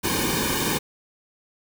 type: noise with comb filter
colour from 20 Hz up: pink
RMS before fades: -24 dBFS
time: 0.03-0.79 s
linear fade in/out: 20 ms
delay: 1.5 ms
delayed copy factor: -0.9
effects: none